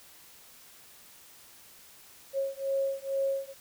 sine beating tone pair, 544 / 546.2 Hz, C#5 / C#5, -33 / -26 cents, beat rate 2.2 Hz, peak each -31 dBFS, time 2.33-3.54 s, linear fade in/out 50 ms, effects white hiss -54 dBFS RMS until 3.6 s

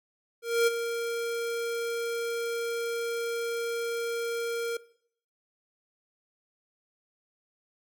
square tone with ADSR envelope, 466.2 Hz, A#4, in tune, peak -20 dBFS, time 0.42-4.77 s, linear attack 250 ms, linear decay 23 ms, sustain -10 dB, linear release 4 ms, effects noise-tail reverb RT60 0.6 s tail -19 dB re dry

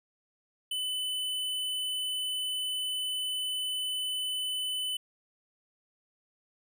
square tone, 3010 Hz, F#7, 29 cents sharp, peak -31 dBFS, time 0.71-4.97 s, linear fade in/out 5 ms, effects none

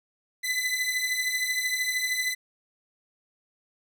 sawtooth beating tone pair, 2000 / 2013 Hz, B6 / B6, +21 / +33 cents, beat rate 13 Hz, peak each -27 / -24 dBFS, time 0.43-2.35 s, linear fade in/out 20 ms, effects none

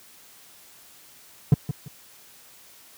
triangle tone with echo, 143.4 Hz, D3, 41 cents flat, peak -8 dBFS, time 1.52-1.54 s, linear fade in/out 2 ms, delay 170 ms, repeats 2, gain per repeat -12 dB, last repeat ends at 1.88 s, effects white hiss -51 dBFS RMS until 2.97 s + high-pass 60 Hz 12 dB/octave

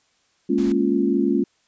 sine chord, Bb minor seventh, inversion third, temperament equal, 207.7 / 233.1 / 277.2 / 349.2 Hz, Ab3 / Bb3 / Db4 / F4, 0 / 0 / 0 / 0 cents, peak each -23 / -24 / -21 / -22 dBFS, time 0.49-1.44 s, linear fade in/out 10 ms
pink noise, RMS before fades -39 dBFS, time 0.58-0.72 s, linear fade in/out 0 ms
effects white hiss -64 dBFS RMS until 1.67 s + resampled to 16000 Hz

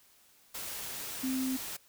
sine tone in noise, 260.7 Hz, C4, 6 cents flat, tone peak -30 dBFS, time 1.23-1.57 s, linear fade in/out 10 ms, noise white, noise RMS -40 dBFS, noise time 0.54-1.77 s, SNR +7 dB, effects white hiss -63 dBFS RMS until 1.88 s

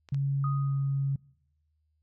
clicks, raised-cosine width 0.2 ms, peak -31 dBFS, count 2, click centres 0.088 / 0.145 s
sine tone with pitch glide, 138.59 to 137.71 Hz, C#3 to C#3, 0 to -11 cents, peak -25 dBFS, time 0.12-1.16 s, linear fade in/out 5 ms, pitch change -11 cents, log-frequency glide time 0.61-0.73 s
sine tone with exponential decay, 1244.5 Hz, D#6, in tune, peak -32 dBFS, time 0.44-1.13 s, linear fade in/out 2 ms, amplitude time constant 150 ms
effects noise-tail reverb RT60 0.8 s tail -24 dB re dry + added 77 Hz sine -70 dBFS peak until 2.02 s

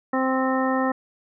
harmonic tone, 261.6 Hz, C4, in tune, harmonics 1 / 2 / 3 / 4 / 5 / 7, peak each -23 / -26 / -28 / -29 / -30 / -31 dBFS, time 0.13-0.92 s, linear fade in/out 5 ms, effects none

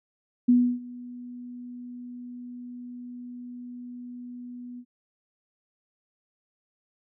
sine tone with ADSR envelope, 245.2 Hz, B3, 12 cents flat, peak -14 dBFS, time 0.48-4.85 s, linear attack 12 ms, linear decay 300 ms, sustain -23 dB, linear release 63 ms, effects none

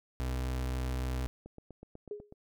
35% pulse tone, 63.5 Hz, B1, 49 cents sharp, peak -30 dBFS, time 0.2-1.27 s, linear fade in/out 0 ms
click train, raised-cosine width 2 ms, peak -34 dBFS, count 8, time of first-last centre 1.46-2.324 s, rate 8.1 Hz
sine tone with exponential decay, 415.5 Hz, G#4, 1 cent sharp, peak -33 dBFS, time 2.11-2.34 s, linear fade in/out 2 ms, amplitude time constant 48 ms
effects none

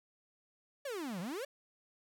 45% pulse exponential two-way sweep, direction down then up, 594 to 164.81 to 594 Hz, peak -38 dBFS, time 0.85-1.45 s, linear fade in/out 5 ms, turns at 1.2 s, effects none

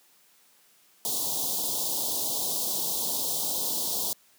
white band-stop noise, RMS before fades -29 dBFS, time 1.05-4.13 s, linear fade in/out 0 ms, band 980 to 3400 Hz, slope 48 dB/octave, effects white hiss -61 dBFS RMS until 4.38 s + high-pass 150 Hz 12 dB/octave

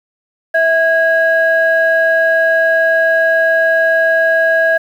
sine tone pair together, 653 / 1645.5 Hz, E5 / G#6, -17 / -16 cents, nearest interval octave + major third, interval 1601 cents, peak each -11 dBFS, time 0.54-4.78 s, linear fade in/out 10 ms, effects tanh soft clip ceiling -2 dBFS + 7-bit

